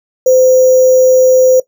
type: tone with sample-and-hold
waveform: sine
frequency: 514 Hz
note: C5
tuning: 31 cents flat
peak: -4 dBFS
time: 0.26-1.6 s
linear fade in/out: 5 ms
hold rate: 6300 Hz
effects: noise-tail reverb RT60 0.1 s tail -18 dB re dry